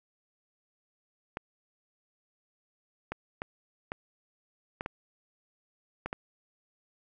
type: clicks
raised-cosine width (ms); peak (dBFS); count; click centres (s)
0.5; -19; 8; 1.371 / 3.12 / 3.419 / 3.919 / 4.809 / 4.861 / 6.06 / 6.129
effects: none